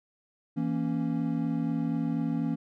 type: chord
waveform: triangle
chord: A# diminished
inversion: second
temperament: equal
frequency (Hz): 164.81 / 233.1 / 277.2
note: E3 / A#3 / C#4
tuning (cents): 0 / 0 / 0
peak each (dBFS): -29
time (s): 0.56-2.56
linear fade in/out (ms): 20
effects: none